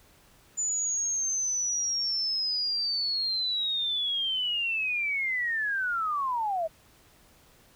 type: linear sweep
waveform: sine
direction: down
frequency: 7040 to 621 Hz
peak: -26 dBFS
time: 0.57-6.68 s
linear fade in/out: 20 ms
effects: pink hiss -59 dBFS RMS until 7.75 s